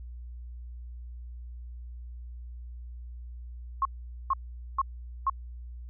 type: tone bursts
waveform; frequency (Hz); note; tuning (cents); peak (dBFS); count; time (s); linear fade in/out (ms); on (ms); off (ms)
sine; 1080; C#6; -45; -22; 4; 3.82-5.298; 2; 32; 450
effects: added 60 Hz sine -39 dBFS peak until 5.89 s